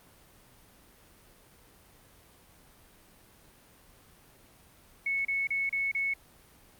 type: tone bursts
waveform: sine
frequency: 2204 Hz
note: C#7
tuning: 11 cents flat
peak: -27 dBFS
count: 5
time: 5.06-6.138 s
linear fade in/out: 5 ms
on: 190 ms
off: 32 ms
effects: pink hiss -58 dBFS RMS until 6.79 s + Opus 32 kbps